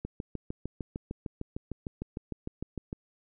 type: click train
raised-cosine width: 3 ms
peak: -22 dBFS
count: 20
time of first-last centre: 0.05-2.929 s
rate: 6.6 Hz
effects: none